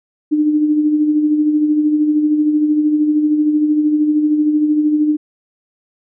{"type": "tone with tremolo", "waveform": "sine", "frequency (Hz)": 301.8, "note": "D4", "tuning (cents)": 47, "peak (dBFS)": -9, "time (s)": [0.31, 5.17], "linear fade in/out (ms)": 20, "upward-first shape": "sine", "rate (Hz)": 13, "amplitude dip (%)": 45, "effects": []}